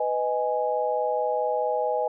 sine chord, G# minor, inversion first, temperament just, 498.4 / 623 / 830.6 Hz, B4 / D#5 / G#5, +16 / +2 / 0 cents, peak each -27 dBFS, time 0-2.08 s, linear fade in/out 5 ms, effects none

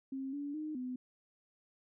sine tone with pitch steps, 267.8 / 286.5 / 307.3 / 252.6 Hz, C4 / D4 / D#4 / B3, +40 / -43 / -21 / +39 cents, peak -37 dBFS, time 0.12-0.96 s, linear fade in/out 5 ms, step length 210 ms, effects none

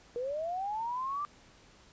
sine linear sweep, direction up, 469 to 1191 Hz, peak -32 dBFS, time 0.16-1.25 s, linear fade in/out 0 ms, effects pink hiss -59 dBFS RMS until 1.92 s + resampled to 16000 Hz

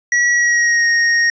square tone with pitch glide, 1928 to 1864.5 Hz, B6 to A#6, -42 to 0 cents, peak -12 dBFS, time 0.12-1.3 s, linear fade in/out 2 ms, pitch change -58 cents, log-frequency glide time 0.31-0.87 s, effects resampled to 16000 Hz

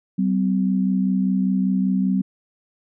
sine tone pair together, 190.9 / 256 Hz, G3 / C4, -46 / -38 cents, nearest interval perfect fourth, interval 508 cents, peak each -18 / -23 dBFS, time 0.18-2.22 s, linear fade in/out 10 ms, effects none

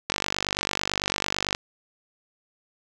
click train, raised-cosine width 0.2 ms, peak -6 dBFS, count 72, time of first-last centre 0.1-1.549 s, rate 49 Hz, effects none

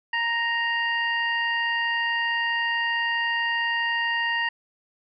harmonic tone, 932.3 Hz, A#5, in tune, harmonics 1 / 2 / 3 / 5, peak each -29 / -24 / -30 / -43 dBFS, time 0.13-4.49 s, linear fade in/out 5 ms, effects none

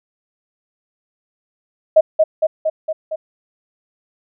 sine tone with echo, 630 Hz, D#5, 21 cents sharp, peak -5 dBFS, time 1.96-2.01 s, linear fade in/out 10 ms, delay 230 ms, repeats 5, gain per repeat -3 dB, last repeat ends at 3.16 s, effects none

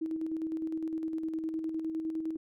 sine tone with tremolo, 320.2 Hz, D#4, 50 cents sharp, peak -30 dBFS, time 0.01-2.37 s, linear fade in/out 10 ms, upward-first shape square, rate 9.8 Hz, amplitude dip 40%, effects none

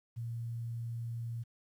sine tone with quantisation, 116.54 Hz, A#2, in tune, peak -36 dBFS, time 0.16-1.44 s, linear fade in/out 20 ms, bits 11, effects none

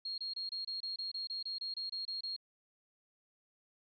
sine tone bursts, 4262 Hz, C8, 31 cents sharp, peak -37 dBFS, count 15, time 0.05-2.364 s, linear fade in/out 5 ms, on 130 ms, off 26 ms, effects none

